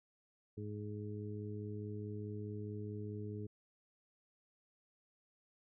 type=harmonic tone; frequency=104.7 Hz; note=G#2; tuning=15 cents sharp; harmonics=1 / 2 / 3 / 4; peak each=-43 / -48 / -50 / -48 dBFS; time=0.57-3.47 s; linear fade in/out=10 ms; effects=none